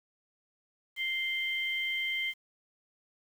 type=tone pair together; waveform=sine; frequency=2093 / 3136 Hz; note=C7 / G7; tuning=0 / 0 cents; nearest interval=perfect fifth; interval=700 cents; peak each=-31 / -35 dBFS; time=0.96-2.34 s; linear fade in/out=50 ms; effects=9-bit